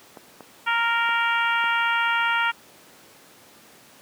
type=clicks; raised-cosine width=1 ms; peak=-25 dBFS; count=4; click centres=0.172 / 0.407 / 1.091 / 1.64 s
type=harmonic tone; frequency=464.9 Hz; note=A#4; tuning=5 cents flat; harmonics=2 / 3 / 4 / 5 / 6 / 7; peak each=-25 / -23 / -28 / -29 / -30 / -35 dBFS; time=0.66-2.52 s; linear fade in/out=20 ms
effects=pink hiss -50 dBFS RMS until 4.01 s + high-pass 200 Hz 12 dB/octave